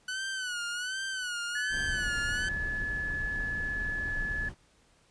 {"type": "tone with vibrato", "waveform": "sawtooth", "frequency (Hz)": 1487, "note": "F#6", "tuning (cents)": 8, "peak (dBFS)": -29, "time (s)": [0.08, 2.49], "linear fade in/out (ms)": 5, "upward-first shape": "sine", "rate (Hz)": 1.3, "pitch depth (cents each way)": 93}
{"type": "tone", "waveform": "sine", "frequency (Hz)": 1714, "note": "A6", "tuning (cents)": -46, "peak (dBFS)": -31, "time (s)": [1.55, 4.49], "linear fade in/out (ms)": 5}
{"type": "noise", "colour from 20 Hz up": "brown", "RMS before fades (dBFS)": -38, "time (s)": [1.69, 4.55], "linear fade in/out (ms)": 50}
{"effects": ["pink hiss -65 dBFS RMS until 5.1 s", "resampled to 22050 Hz"]}